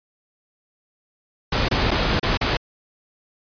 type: noise with dropouts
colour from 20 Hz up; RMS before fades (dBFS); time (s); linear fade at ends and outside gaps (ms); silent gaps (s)
pink; -20; 1.52-2.57; 5; 1.686-1.711 / 1.908-1.913 / 2.197-2.229 / 2.373-2.411
effects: resampled to 11025 Hz